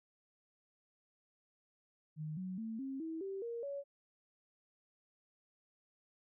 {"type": "tone with pitch steps", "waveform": "sine", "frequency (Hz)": [154.3, 185.63, 223.3, 268.7, 323.2, 388.8, 467.8, 562.7], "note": ["D#3", "F#3", "A3", "C4", "E4", "G4", "A#4", "C#5"], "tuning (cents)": [-14, 6, 26, 46, -34, -14, 6, 26], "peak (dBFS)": -39, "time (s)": [2.16, 3.84], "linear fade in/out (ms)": 50, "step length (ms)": 210, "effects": []}